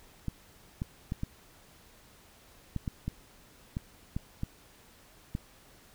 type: clicks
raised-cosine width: 5 ms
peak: -20 dBFS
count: 11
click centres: 0.283 / 0.819 / 1.121 / 1.234 / 2.763 / 2.878 / 3.08 / 3.769 / 4.165 / 4.434 / 5.351 s
effects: pink hiss -58 dBFS RMS until 5.94 s